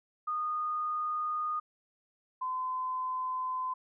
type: tone pair in turn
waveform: sine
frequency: 1230 / 1023.3 Hz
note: D#6 / C6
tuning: -20 / -39 cents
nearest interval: minor third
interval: 319 cents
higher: first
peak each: -30 / -31 dBFS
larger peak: first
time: 0.27-1.6 / 2.41-3.74 s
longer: neither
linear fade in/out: 10 ms
effects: none